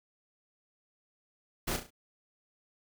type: noise with echo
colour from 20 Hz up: pink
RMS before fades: -33 dBFS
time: 1.67-1.77 s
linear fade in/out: 10 ms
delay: 34 ms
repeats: 4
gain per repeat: -7 dB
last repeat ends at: 1.906 s
effects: none